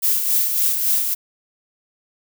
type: noise with tremolo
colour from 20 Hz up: violet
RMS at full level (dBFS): -17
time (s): 0.02-1.15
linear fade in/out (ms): 20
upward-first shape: sine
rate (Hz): 3.6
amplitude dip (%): 45
effects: none